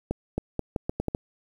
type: accelerating click train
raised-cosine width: 2 ms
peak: -13 dBFS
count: 8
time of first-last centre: 0.11-1.149 s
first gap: 270 ms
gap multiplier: 0.79
effects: 8-bit